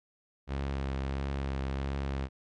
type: tone with vibrato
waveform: sawtooth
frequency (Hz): 68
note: C#2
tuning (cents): -33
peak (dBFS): -27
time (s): 0.47-2.29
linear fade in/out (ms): 50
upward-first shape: triangle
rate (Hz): 1.5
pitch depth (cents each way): 28
effects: low-pass 4000 Hz 12 dB/octave + MP3 64 kbps